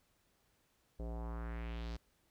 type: tone with low-pass filter sweep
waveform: square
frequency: 57.5 Hz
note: A#1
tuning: 23 cents flat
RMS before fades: -42 dBFS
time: 0.99-1.97 s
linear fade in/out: 10 ms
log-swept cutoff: 520 to 5200 Hz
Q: 2.2
effects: pink hiss -75 dBFS RMS until 2.3 s